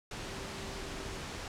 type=tone in noise; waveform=sine; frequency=389.4 Hz; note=G4; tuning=12 cents flat; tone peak=-48 dBFS; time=0.25-1.17 s; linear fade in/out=2 ms; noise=pink; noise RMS=-41 dBFS; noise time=0.11-1.48 s; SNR=-10 dB; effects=low-pass 7000 Hz 12 dB/octave